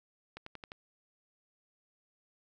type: accelerating click train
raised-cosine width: 0.3 ms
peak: -28 dBFS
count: 5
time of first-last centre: 0.37-0.719 s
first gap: 94 ms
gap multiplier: 0.95
effects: none